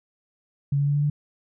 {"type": "tone with pitch steps", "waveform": "sine", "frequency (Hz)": [141, 142.47, 143.96, 145.47, 146.99], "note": ["C#3", "C#3", "D3", "D3", "D3"], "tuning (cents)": [30, 48, -34, -16, 2], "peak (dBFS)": -19, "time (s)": [0.72, 1.1], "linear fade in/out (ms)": 5, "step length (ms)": 76, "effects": []}